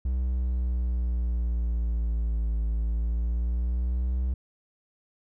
triangle exponential two-way sweep, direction down then up, 63.6 to 55 to 63.6 Hz, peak -22 dBFS, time 0.05-4.34 s, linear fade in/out 5 ms, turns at 2.65 s, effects none

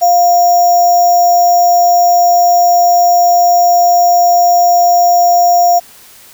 sine tone with sample-and-hold, 702 Hz, F5, 9 cents sharp, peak -5 dBFS, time 0.01-5.8 s, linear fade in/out 20 ms, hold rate 6300 Hz, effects white hiss -39 dBFS RMS until 6.33 s

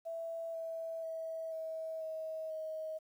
sine tone with pitch steps, 661 / 654.9 / 648.9 / 642.9 / 637 / 631.2 Hz, E5 / E5 / E5 / E5 / D#5 / D#5, +5 / -11 / -27 / -43 / +41 / +25 cents, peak -38 dBFS, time 0.05-2.99 s, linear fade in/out 20 ms, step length 490 ms, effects 11-bit

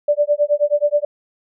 sine tone with tremolo, 587.3 Hz, D5, in tune, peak -10 dBFS, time 0.08-1.05 s, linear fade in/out 5 ms, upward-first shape sine, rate 9.4 Hz, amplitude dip 100%, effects none

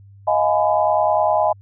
sine chord, F half-diminished seventh, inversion third, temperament just, 628.6 / 698.5 / 838.1 / 1005.8 Hz, Eb5 / F5 / Ab5 / Cb6, +18 / 0 / +16 / +31 cents, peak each -18 / -21 / -19 / -23 dBFS, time 0.27-1.53 s, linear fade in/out 10 ms, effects added 99 Hz sine -42 dBFS peak until 1.61 s

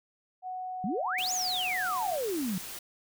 sine tone with pitch glide, 740 to 735.3 Hz, F#5 to F#5, 0 to -11 cents, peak -34 dBFS, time 0.42-2.19 s, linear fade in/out 50 ms, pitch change -11 cents, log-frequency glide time 0.73-1.76 s
sine exponential two-way sweep, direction up then down, 173.2 to 7040 to 173.2 Hz, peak -29 dBFS, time 0.84-2.58 s, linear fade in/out 2 ms, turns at 1.33 s
white noise, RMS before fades -41 dBFS, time 1.18-2.79 s, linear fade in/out 5 ms
effects none

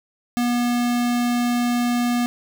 square tone, 241.7 Hz, B3, 37 cents flat, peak -19 dBFS, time 0.37-2.26 s, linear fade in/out 0 ms, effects none

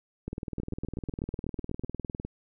two click trains, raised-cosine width 3 ms, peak -22 / -21 dBFS, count 11 / 40, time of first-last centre 0.6-1.838 / 0.28-2.25 s, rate 8.08 / 19.8 Hz, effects none

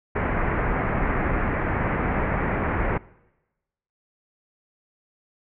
pink low-pass noise, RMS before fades -24 dBFS, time 0.15-2.98 s, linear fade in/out 10 ms, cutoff 2200 Hz, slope 48 dB/octave, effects noise-tail reverb RT60 1.0 s tail -22 dB re dry

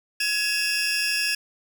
40% pulse tone cluster, 1680 / 2556 / 2729 / 5020 / 5510 Hz, G#6 / D#7 / F7 / D#8 / F8, +19 / +46 / -41 / +15 / -24 cents, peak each -28 dBFS, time 0.2-1.35 s, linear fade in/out 5 ms, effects none

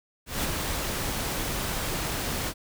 pink noise with ADSR envelope, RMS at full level -26 dBFS, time 0.26-2.54 s, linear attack 180 ms, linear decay 15 ms, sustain -4 dB, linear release 59 ms, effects none

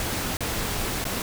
pink noise with dropouts, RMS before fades -28 dBFS, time 0-1.22 s, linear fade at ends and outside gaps 1 ms, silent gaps 0.37-0.406 / 1.042-1.052 s, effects none

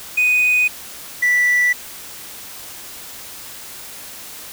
triangle tone pair in turn, 2489 / 1966.5 Hz, D#7 / B6, 0 / -8 cents, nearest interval major third, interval 408 cents, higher first, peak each -10 dBFS, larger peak neither, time 0.17-0.68 / 1.22-1.73 s, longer neither, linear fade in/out 10 ms, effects tanh soft clip ceiling -7 dBFS + white hiss -35 dBFS RMS until 4.52 s

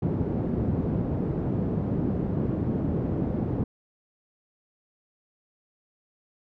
pink band-pass noise, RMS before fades -27 dBFS, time 0.02-3.64 s, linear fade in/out 5 ms, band 110 to 310 Hz, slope 12 dB/octave, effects none

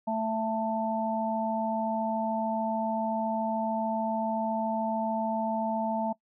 harmonic tone, 221.6 Hz, A3, 13 cents sharp, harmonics 1 / 3 / 4, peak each -31 / -31 / -31 dBFS, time 0.07-6.13 s, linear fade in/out 10 ms, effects noise-tail reverb RT60 0.1 s tail -21 dB re dry

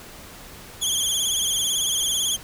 20% pulse tone with vibrato, 3272 Hz, G#7, 26 cents flat, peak -15 dBFS, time 0.81-2.37 s, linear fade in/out 20 ms, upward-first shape sine, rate 18 Hz, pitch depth 80 cents each way, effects pink hiss -42 dBFS RMS until 2.43 s

